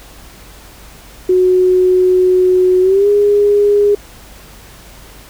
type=tone with pitch glide; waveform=sine; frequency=367.5 to 410.1 Hz; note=F#4 to G#4; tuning=-12 to -22 cents; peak=-7 dBFS; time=1.29-3.95 s; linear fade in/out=5 ms; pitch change=+190 cents; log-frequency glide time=2.81-3.08 s; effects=added 50 Hz sine -40 dBFS peak until 5.29 s + pink hiss -39 dBFS RMS until 5.29 s